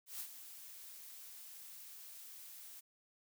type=noise with ADSR envelope; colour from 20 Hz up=blue; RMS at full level=-43 dBFS; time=0.06-2.81 s; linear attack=140 ms; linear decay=70 ms; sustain=-10 dB; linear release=18 ms; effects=none